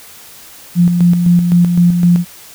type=tone with tremolo; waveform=sine; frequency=174.61 Hz; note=F3; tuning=in tune; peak=-5 dBFS; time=0.75-2.25 s; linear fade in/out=50 ms; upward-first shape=square; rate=3.9 Hz; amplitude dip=45%; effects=white hiss -37 dBFS RMS until 2.54 s